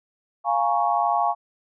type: chord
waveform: sine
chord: Bb minor seventh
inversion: second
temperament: equal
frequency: 698.5 / 830.6 / 932.3 / 1108.7 Hz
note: F5 / Ab5 / Bb5 / Db6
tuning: 0 / 0 / 0 / 0 cents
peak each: -23 / -23 / -28 / -25 dBFS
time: 0.44-1.35 s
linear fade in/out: 50 ms
effects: none